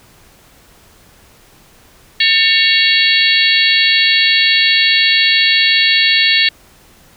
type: harmonic tone with a mistuned harmonic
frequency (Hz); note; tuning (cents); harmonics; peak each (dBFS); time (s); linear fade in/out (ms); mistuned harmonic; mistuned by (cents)
554.4; C#5; 0; 3 / 4 / 5 / 6 / 7 / 8; -16 / -16 / -16 / -16 / -16 / -16; 2.2-6.49; 5; 3; +130
effects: pink hiss -46 dBFS RMS until 7.16 s